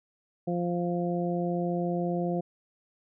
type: harmonic tone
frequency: 174.61 Hz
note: F3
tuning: in tune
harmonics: 1 / 2 / 3 / 4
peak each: -29 / -32 / -34 / -35 dBFS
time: 0.47-2.41 s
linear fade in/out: 10 ms
effects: none